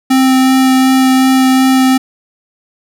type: tone with vibrato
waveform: square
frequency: 261.6 Hz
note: C4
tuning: in tune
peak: -7 dBFS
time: 0.1-1.98 s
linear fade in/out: 10 ms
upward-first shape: sine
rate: 2.7 Hz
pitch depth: 8 cents each way
effects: none